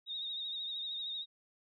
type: tone with vibrato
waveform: sine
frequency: 3729 Hz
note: A#7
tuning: in tune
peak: -37 dBFS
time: 0.06-1.26 s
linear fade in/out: 50 ms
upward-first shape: sine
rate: 13 Hz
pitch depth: 48 cents each way
effects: none